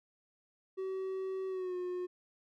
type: tone with pitch glide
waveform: triangle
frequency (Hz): 380.1 to 360.4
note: F#4 to F#4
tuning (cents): +47 to -45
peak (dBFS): -33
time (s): 0.77-2.07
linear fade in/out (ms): 20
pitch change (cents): -92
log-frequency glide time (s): 1.48-1.76
effects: none